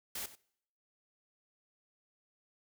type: noise with echo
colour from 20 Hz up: white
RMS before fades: -40 dBFS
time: 0.15-0.26 s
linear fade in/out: 5 ms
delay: 94 ms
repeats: 1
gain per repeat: -15 dB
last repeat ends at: 0.354 s
effects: noise-tail reverb RT60 0.7 s tail -24 dB re dry